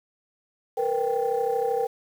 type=tone cluster; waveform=sine; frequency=461.2 / 494 / 787 Hz; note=A#4 / B4 / G5; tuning=-19 / 0 / +7 cents; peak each=-25 / -26 / -27 dBFS; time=0.77-1.87 s; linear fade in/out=10 ms; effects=tanh soft clip ceiling -15 dBFS + 8-bit